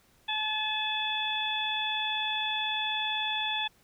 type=harmonic tone; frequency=861 Hz; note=A5; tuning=38 cents flat; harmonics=1 / 2 / 3 / 4; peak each=-34 / -37 / -35 / -31 dBFS; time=0.28-3.68 s; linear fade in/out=10 ms; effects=pink hiss -64 dBFS RMS until 3.83 s